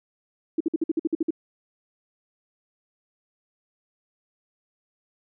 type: tone bursts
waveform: sine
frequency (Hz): 323.2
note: E4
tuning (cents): -34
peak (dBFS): -19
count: 10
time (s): 0.58-1.307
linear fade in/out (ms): 5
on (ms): 25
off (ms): 53
effects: none